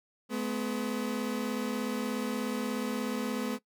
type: tone pair together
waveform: 30% pulse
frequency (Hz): 214 / 250.7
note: A3 / B3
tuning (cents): -48 / +26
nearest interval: minor third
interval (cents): 274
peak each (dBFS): -31 / -31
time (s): 0.29-3.59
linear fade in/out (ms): 50
effects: noise-tail reverb RT60 0.1 s tail -20 dB re dry